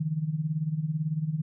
sine tone with tremolo, 155.6 Hz, D#3, in tune, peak -23 dBFS, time 0-1.42 s, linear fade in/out 10 ms, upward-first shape sine, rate 18 Hz, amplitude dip 75%, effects none

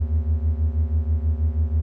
triangle beating tone pair, 76 / 82.2 Hz, D#2 / E2, -40 / -4 cents, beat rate 6.2 Hz, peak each -18 / -22 dBFS, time 0-1.82 s, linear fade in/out 20 ms, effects none

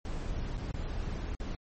brown noise with dropouts, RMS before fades -35 dBFS, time 0.05-1.55 s, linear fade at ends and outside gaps 2 ms, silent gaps 0.571-0.576 / 0.716-0.741 / 1.351-1.4 s, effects MP3 32 kbps

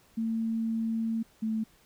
sine tone pair in turn, 225.4 / 220.3 Hz, A3 / A3, +42 / +2 cents, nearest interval unison, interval 40 cents, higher first, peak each -27 dBFS, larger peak neither, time 0.17-1.23 / 1.42-1.64 s, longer first, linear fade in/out 10 ms, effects pink hiss -62 dBFS RMS until 1.85 s

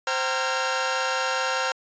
sawtooth tone cluster, 523 / 769 / 925 / 1375 / 1627 Hz, C5 / G5 / A#5 / F6 / G#6, -1 / -33 / -14 / -27 / -36 cents, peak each -25 / -28 / -27 / -24 / -29 dBFS, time 0.07-1.72 s, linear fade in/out 2 ms, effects resampled to 16000 Hz

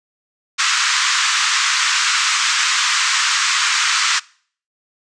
pink band-pass noise, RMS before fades -17 dBFS, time 0.58-4.2 s, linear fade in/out 20 ms, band 1100 to 7700 Hz, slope 48 dB/octave, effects noise-tail reverb RT60 0.5 s tail -23 dB re dry + resampled to 22050 Hz

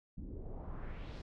brown noise with low-pass filter sweep, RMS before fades -44 dBFS, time 0.17-1.22 s, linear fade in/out 10 ms, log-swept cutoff 210 to 5400 Hz, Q 1.9, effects none

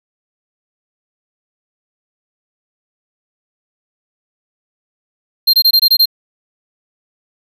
square tone bursts, 4186 Hz, C8, in tune, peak -7 dBFS, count 7, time 5.47-6.057 s, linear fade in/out 10 ms, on 65 ms, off 22 ms, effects none

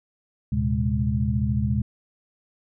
sine tone cluster, 76.6 / 114.5 / 128.7 / 206.6 Hz, D#2 / A#2 / C3 / G#3, -27 / -31 / -28 / -9 cents, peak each -26 dBFS, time 0.52-1.82 s, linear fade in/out 5 ms, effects none

